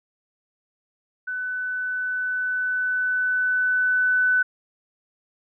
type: tone with level ramp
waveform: sine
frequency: 1500 Hz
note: F#6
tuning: 23 cents sharp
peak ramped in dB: -26 to -16 dBFS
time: 1.27-4.43 s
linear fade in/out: 10 ms
effects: none